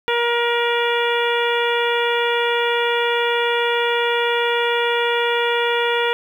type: harmonic tone with a mistuned harmonic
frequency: 473.6 Hz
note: A#4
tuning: 27 cents sharp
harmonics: 1 / 2 / 3 / 4 / 5 / 6 / 7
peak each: -20 / -23 / -25 / -26 / -27 / -28 / -28 dBFS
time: 0.08-6.13 s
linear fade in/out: 0 ms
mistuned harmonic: 7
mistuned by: +46 cents
effects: 8-bit